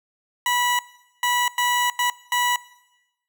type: tone bursts at uneven times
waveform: 20% pulse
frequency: 978 Hz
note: B5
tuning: 17 cents flat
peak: -14 dBFS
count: 5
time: 0.46-0.79 / 1.23-1.48 / 1.58-1.9 / 1.99-2.1 / 2.32-2.56 s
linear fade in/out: 2 ms
effects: noise-tail reverb RT60 1.0 s tail -20 dB re dry